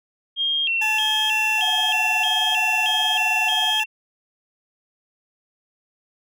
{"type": "tone with vibrato", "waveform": "sine", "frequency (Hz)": 2958, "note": "F#7", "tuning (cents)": -1, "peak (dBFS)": -19, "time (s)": [0.36, 3.86], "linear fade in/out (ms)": 50, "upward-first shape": "square", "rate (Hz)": 1.6, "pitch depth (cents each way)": 150}
{"type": "tone", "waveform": "20% pulse", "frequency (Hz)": 864, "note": "A5", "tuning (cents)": -32, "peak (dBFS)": -19, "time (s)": [0.81, 3.84], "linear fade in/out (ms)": 10}
{"type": "tone with tremolo", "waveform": "sine", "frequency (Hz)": 740, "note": "F#5", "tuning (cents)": 0, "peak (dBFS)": -24, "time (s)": [1.57, 3.75], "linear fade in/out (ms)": 50, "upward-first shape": "sine", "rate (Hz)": 19, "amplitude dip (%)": 95}
{"effects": []}